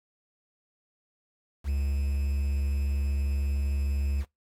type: tone with quantisation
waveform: triangle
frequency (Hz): 69.9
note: C#2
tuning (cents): +15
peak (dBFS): -23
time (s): 1.64-4.25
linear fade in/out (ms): 50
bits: 8
effects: noise-tail reverb RT60 0.2 s tail -25 dB re dry + AAC 48 kbps